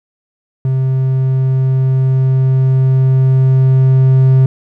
triangle tone with level ramp, 131.6 Hz, C3, 10 cents sharp, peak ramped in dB -9 to -3 dBFS, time 0.65-4.46 s, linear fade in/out 2 ms, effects none

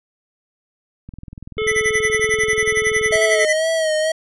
click train, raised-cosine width 5 ms, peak -22 dBFS, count 44, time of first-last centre 1.09-3.157 s, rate 20.8 Hz
harmonic tone, 433.7 Hz, A4, 25 cents flat, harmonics 1 / 3 / 5 / 7 / 8, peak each -19 / -31 / -27 / -33 / -35 dBFS, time 1.58-3.45 s, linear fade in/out 2 ms
square tone with tremolo, 1992 Hz, B6, 14 cents sharp, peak -15 dBFS, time 1.67-3.53 s, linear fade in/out 5 ms, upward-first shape sine, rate 11 Hz, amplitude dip 100%
square tone with vibrato, 635 Hz, D#5, 35 cents sharp, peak -17 dBFS, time 3.12-4.12 s, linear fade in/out 5 ms, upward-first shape sine, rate 2.1 Hz, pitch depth 49 cents each way
effects resampled to 24000 Hz

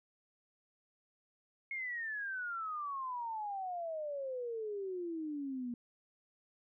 sine exponential sweep, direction down, 2175 to 236.5 Hz, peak -37 dBFS, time 1.71-5.74 s, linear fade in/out 2 ms, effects none

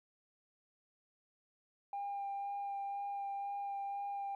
sine tone with vibrato, 800 Hz, G5, 35 cents sharp, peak -36 dBFS, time 1.93-4.35 s, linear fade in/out 2 ms, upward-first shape sine, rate 2 Hz, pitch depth 11 cents each way, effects tanh soft clip ceiling -35 dBFS + 13-bit

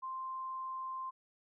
sine tone, 1046.5 Hz, C6, in tune, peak -38 dBFS, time 0.02-1.11 s, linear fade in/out 20 ms, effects none

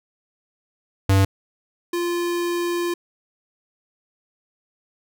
square tone pair in turn, 97 / 347 Hz, G2 / F4, -18 / -11 cents, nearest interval octave + minor seventh, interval 2207 cents, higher second, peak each -14 / -22 dBFS, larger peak first, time 1.09-1.25 / 1.93-2.94 s, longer second, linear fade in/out 5 ms, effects none

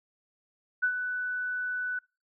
sine tone with ADSR envelope, 1491 Hz, F#6, 13 cents sharp, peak -21 dBFS, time 0.82-1.99 s, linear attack 18 ms, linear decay 79 ms, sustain -8 dB, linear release 5 ms, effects noise-tail reverb RT60 0.3 s tail -25 dB re dry

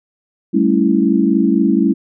sine chord, A dominant seventh, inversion third, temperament equal, 196 / 220 / 277.2 / 329.6 Hz, G3 / A3 / C#4 / E4, 0 / 0 / 0 / 0 cents, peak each -16 dBFS, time 0.53-1.94 s, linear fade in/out 20 ms, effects none

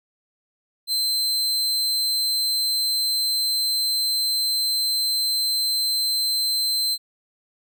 40% pulse tone, 4100 Hz, C8, 36 cents flat, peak -19 dBFS, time 0.87-6.98 s, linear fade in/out 50 ms, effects none

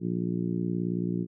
harmonic tone, 58.7 Hz, A#1, 13 cents sharp, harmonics 2 / 3 / 4 / 5 / 6 / 7, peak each -36 / -29 / -36 / -35 / -35 / -42 dBFS, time 0-1.27 s, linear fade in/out 50 ms, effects none

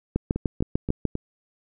two click trains, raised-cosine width 3 ms, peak -9 / -14 dBFS, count 7 / 4, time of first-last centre 0.16-1.053 / 0.36-1.154 s, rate 6.72 / 3.78 Hz, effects none

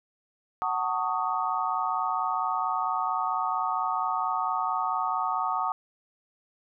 sine chord, D# half-diminished seventh, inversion first, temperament just, 746.7 / 896 / 1120.1 / 1244.5 Hz, F#5 / A5 / C#6 / D#6, +16 / +31 / +18 / 0 cents, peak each -31 / -31 / -31 / -30 dBFS, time 0.62-5.72 s, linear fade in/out 0 ms, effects none

